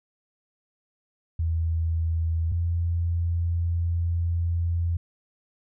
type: tone pair in turn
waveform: sine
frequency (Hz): 82 / 85.07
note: E2 / F2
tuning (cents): -9 / -45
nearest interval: minor second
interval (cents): 64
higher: second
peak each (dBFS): -22 / -22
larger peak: neither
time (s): 1.39-2.52 / 2.52-4.97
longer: second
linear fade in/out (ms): 5
effects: none